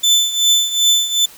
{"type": "tone with tremolo", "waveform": "30% pulse", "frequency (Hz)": 3520, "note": "A7", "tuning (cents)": 0, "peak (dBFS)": -6, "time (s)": [0.03, 1.26], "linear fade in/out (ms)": 10, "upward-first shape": "triangle", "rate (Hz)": 2.6, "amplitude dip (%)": 80, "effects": ["white hiss -41 dBFS RMS until 1.37 s"]}